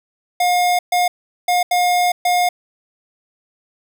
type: tone bursts at uneven times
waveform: square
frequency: 714 Hz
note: F5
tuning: 38 cents sharp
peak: -14 dBFS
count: 5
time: 0.4-0.79 / 0.92-1.08 / 1.48-1.63 / 1.71-2.12 / 2.25-2.49 s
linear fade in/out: 5 ms
effects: none